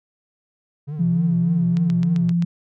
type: tone with vibrato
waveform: triangle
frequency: 137.7 Hz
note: C#3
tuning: 11 cents flat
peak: -24 dBFS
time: 0.87-2.33 s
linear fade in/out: 20 ms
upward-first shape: triangle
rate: 3.4 Hz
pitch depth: 220 cents each way
type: tone with pitch glide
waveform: sine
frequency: 170 to 171.58 Hz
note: F3 to F3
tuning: -46 to -30 cents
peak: -16 dBFS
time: 0.99-2.45 s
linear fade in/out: 10 ms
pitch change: +16 cents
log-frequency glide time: 1.15-1.76 s
type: click train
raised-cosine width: 0.2 ms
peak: -18 dBFS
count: 6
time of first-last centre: 1.77-2.424 s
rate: 7.65 Hz
effects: none